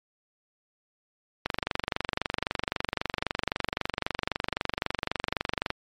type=click train; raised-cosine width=0.3 ms; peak=-10 dBFS; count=102; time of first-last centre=1.46-5.704 s; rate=23.8 Hz; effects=MP3 64 kbps